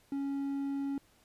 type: tone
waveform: triangle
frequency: 277.7 Hz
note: C#4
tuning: 3 cents sharp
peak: -30 dBFS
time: 0.12-0.98 s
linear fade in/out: 2 ms
effects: pink hiss -66 dBFS RMS until 1.24 s + resampled to 32000 Hz